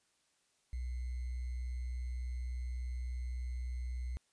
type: tone with sample-and-hold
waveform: sine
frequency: 61.74 Hz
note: B1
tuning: in tune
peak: -36 dBFS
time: 0.73-4.17 s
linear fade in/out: 0 ms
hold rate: 2100 Hz
effects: white hiss -75 dBFS RMS until 4.32 s + resampled to 22050 Hz